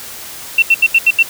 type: tone bursts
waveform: sine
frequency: 2704 Hz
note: E7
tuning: 43 cents sharp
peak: -5 dBFS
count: 6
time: 0.58-1.228 s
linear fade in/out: 5 ms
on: 43 ms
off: 78 ms
effects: white hiss -30 dBFS RMS until 1.29 s